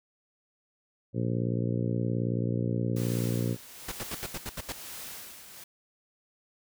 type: harmonic tone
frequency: 58.8 Hz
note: A#1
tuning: 16 cents sharp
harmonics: 2 / 3 / 4 / 5 / 6 / 7 / 8 / 9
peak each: -29 / -33 / -35 / -37 / -39 / -40 / -41 / -42 dBFS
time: 1.13-3.57 s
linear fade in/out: 50 ms
type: noise with tremolo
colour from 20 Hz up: white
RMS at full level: -41 dBFS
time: 2.96-5.64 s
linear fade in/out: 5 ms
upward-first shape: sine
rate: 1.1 Hz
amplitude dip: 60%
type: noise bursts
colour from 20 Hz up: pink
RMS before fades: -35 dBFS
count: 8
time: 3.88-4.724 s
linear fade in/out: 5 ms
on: 39 ms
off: 76 ms
effects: none